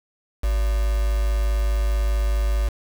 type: tone with quantisation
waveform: sine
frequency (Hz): 52.4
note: G#1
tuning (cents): +16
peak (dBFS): -18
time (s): 0.43-2.69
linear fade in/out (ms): 10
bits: 5
effects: none